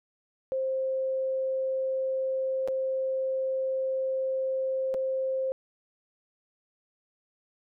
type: tone with dropouts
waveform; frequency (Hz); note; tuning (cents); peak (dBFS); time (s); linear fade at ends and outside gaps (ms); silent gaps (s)
sine; 527; C5; +12; -26; 0.52-5.52; 0; 2.676-2.684 / 4.941-4.946
effects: none